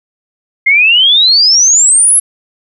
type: exponential sweep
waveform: sine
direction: up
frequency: 2093 to 11140 Hz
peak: -4 dBFS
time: 0.66-2.2 s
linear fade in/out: 10 ms
effects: none